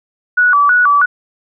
sine tone with vibrato, 1300 Hz, E6, 24 cents flat, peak -7 dBFS, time 0.37-1.06 s, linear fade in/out 10 ms, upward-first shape square, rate 3.1 Hz, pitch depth 210 cents each way, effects none

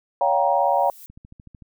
sine chord, G half-diminished seventh, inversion second, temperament just, 564.5 / 705.6 / 784 / 940.8 Hz, Db5 / F5 / G5 / Bb5, +31 / +18 / 0 / +16 cents, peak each -22 dBFS, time 0.21-0.9 s, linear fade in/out 2 ms
violet noise with exponential growth, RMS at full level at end -41 dBFS, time 0.23-1.06 s, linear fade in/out 0 ms, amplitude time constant 180 ms
click train, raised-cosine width 5 ms, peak -31 dBFS, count 8, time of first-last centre 1.1-1.622 s, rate 13.4 Hz
effects none

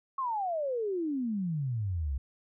sine exponential sweep, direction down, 1107 to 63.4 Hz, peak -29 dBFS, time 0.18-2.18 s, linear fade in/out 5 ms, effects none

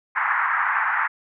white band-pass noise, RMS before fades -22 dBFS, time 0.15-1.08 s, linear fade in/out 20 ms, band 880 to 1900 Hz, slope 48 dB/octave, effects none

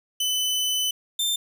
sawtooth tone pair in turn, 3013 / 3583 Hz, F#7 / A7, +31 / +31 cents, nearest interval minor third, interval 300 cents, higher second, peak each -19 dBFS, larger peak neither, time 0.2-0.91 / 1.19-1.36 s, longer first, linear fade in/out 5 ms, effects none

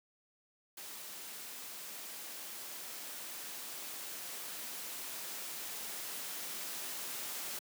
white noise with level ramp, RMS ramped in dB -47 to -41 dBFS, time 0.77-7.59 s, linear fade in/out 5 ms, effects high-pass 200 Hz 12 dB/octave

